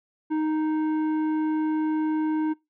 sine tone with tanh clipping, 310.9 Hz, D#4, 1 cent flat, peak -24 dBFS, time 0.3-2.54 s, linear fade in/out 20 ms, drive 10 dB, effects noise-tail reverb RT60 0.2 s tail -23 dB re dry

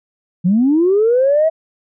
sine linear sweep, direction up, 166.6 to 654 Hz, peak -9 dBFS, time 0.44-1.5 s, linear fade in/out 20 ms, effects tanh soft clip ceiling -5 dBFS

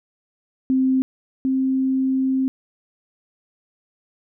sine tone pair in turn, 261.6 / 263.7 Hz, C4 / C4, 0 / +14 cents, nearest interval unison, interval 14 cents, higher second, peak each -15 / -17 dBFS, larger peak first, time 0.7-1.02 / 1.45-2.48 s, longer second, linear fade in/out 0 ms, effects none

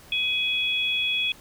sine tone pair together, 2517 / 3360 Hz, D#7 / G#7, +19 / +19 cents, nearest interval perfect fourth, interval 500 cents, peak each -25 dBFS, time 0.12-1.32 s, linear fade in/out 2 ms, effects pink hiss -50 dBFS RMS until 1.4 s

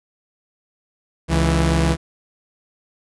sawtooth tone pair together, 69.3 / 164.82 Hz, C#2 / E3, 0 / 0 cents, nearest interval octave + minor third, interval 1500 cents, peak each -14 dBFS, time 1.28-1.97 s, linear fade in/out 50 ms, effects resampled to 24000 Hz

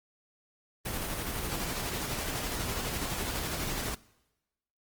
pink noise with tremolo, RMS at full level -33 dBFS, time 0.85-3.95 s, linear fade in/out 10 ms, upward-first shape square, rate 12 Hz, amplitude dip 25%, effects noise-tail reverb RT60 1.0 s tail -22 dB re dry + Opus 24 kbps

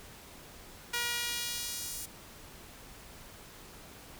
sawtooth tone with high-pass filter sweep, 477.8 Hz, A#4, 43 cents sharp, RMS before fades -36 dBFS, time 0.93-2.06 s, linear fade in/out 10 ms, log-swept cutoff 1600 to 8100 Hz, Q 0.87, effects pink hiss -51 dBFS RMS until 4.19 s

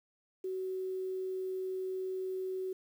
sine tone with quantisation, 375.1 Hz, F#4, 24 cents sharp, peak -34 dBFS, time 0.44-2.73 s, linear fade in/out 5 ms, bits 10, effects none

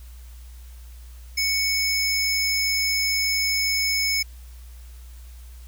square tone pair together, 2226 / 5223 Hz, C#7 / E8, +7 / -17 cents, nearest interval octave + minor third, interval 1476 cents, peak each -24 dBFS, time 1.37-4.23 s, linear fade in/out 10 ms, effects added 60 Hz sine -39 dBFS peak until 5.67 s + white hiss -54 dBFS RMS until 5.67 s

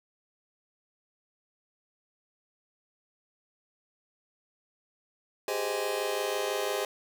sawtooth chord, Ab major seventh, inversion third, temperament just, 389.3 / 415.3 / 519.1 / 623 Hz, G4 / Ab4 / C5 / Eb5, -12 / 0 / -14 / +2 cents, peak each -32 / -29 / -30 / -31 dBFS, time 5.48-6.85 s, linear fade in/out 2 ms, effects none

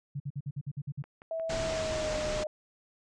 sine tone bursts, 141.6 Hz, C#3, 37 cents sharp, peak -32 dBFS, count 9, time 0.15-1.025 s, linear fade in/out 10 ms, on 51 ms, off 52 ms
click train, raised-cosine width 0.5 ms, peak -34 dBFS, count 6, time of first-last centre 1.04-1.934 s, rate 5.59 Hz
sine tone with pitch glide, 652 to 611.9 Hz, E5 to D#5, -19 to -29 cents, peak -31 dBFS, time 1.31-2.47 s, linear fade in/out 2 ms, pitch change -110 cents, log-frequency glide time 1.59-2.19 s
pink low-pass noise, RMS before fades -36 dBFS, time 1.49-2.44 s, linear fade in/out 10 ms, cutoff 7800 Hz, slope 48 dB/octave
effects none

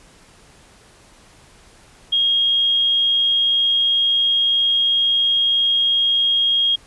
sine tone, 3259 Hz, G#7, 33 cents flat, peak -14 dBFS, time 2.12-6.76 s, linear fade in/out 10 ms, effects pink hiss -49 dBFS RMS until 6.86 s + resampled to 24000 Hz

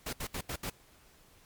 pink noise bursts at uneven times, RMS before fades -37 dBFS, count 5, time 0.06-0.13 / 0.2-0.27 / 0.34-0.41 / 0.49-0.56 / 0.63-0.7 s, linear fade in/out 5 ms, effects pink hiss -61 dBFS RMS until 1.45 s + MP3 96 kbps

